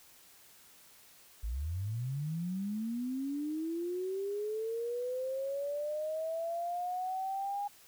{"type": "linear sweep", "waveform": "sine", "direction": "up", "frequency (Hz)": [49.89, 819], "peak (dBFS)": -33, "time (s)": [1.43, 7.68], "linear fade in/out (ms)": 10, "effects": ["white hiss -59 dBFS RMS until 7.87 s"]}